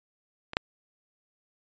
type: clicks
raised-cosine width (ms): 0.3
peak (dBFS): -20 / -6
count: 2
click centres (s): 0.534 / 0.569
effects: resampled to 16000 Hz